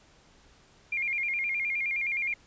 sine tone with vibrato, 2260 Hz, C#7, 33 cents sharp, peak -27 dBFS, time 0.92-2.34 s, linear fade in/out 5 ms, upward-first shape square, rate 9.6 Hz, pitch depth 96 cents each way, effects pink hiss -59 dBFS RMS until 2.46 s + resampled to 16000 Hz

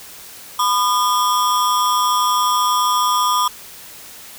square ring-modulated tone, 1108.7 Hz, C#6, in tune, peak -12 dBFS, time 0.59-3.48 s, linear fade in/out 5 ms, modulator 106 Hz, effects white hiss -38 dBFS RMS until 4.38 s

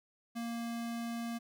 square tone, 233.1 Hz, A#3, in tune, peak -37 dBFS, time 0.35-1.39 s, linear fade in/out 20 ms, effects none

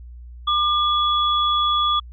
sine tone pair together, 1200 / 3385 Hz, D6 / G#7, +37 / +32 cents, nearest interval octave + tritone, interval 1795 cents, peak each -18 / -21 dBFS, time 0.47-2 s, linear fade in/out 10 ms, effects added 60 Hz sine -36 dBFS peak until 2.12 s

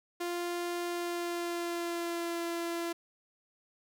sawtooth tone with pitch glide, 348.4 to 339.5 Hz, F4 to F4, -4 to -49 cents, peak -29 dBFS, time 0.2-2.93 s, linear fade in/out 10 ms, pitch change -45 cents, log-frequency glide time 0.86-2.42 s, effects none

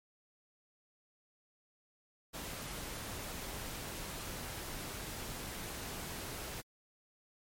pink noise, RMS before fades -43 dBFS, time 2.33-6.62 s, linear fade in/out 20 ms, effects MP3 64 kbps

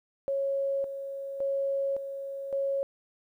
sine tone with tremolo, 550 Hz, C#5, 14 cents flat, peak -26 dBFS, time 0.28-2.83 s, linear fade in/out 0 ms, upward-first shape square, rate 0.89 Hz, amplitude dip 60%, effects 11-bit

